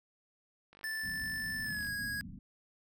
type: click train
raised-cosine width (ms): 0.3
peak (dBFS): -40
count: 57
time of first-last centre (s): 0.73-1.868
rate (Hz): 49.2
type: tone with pitch glide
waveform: square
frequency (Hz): 1760 to 1651.7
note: A6 to G#6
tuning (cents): 0 to -10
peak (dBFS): -36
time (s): 0.84-2.21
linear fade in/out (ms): 0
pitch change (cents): -110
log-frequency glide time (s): 1.63-1.85
type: low-pass noise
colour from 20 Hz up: white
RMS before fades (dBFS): -47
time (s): 1.03-2.39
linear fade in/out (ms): 2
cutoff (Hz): 270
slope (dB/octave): 96
effects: none